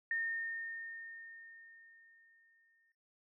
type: tone with exponential decay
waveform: sine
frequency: 1828 Hz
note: A#6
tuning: 34 cents flat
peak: -32 dBFS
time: 0.11-2.92 s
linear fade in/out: 2 ms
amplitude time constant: 610 ms
effects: noise-tail reverb RT60 0.4 s tail -20 dB re dry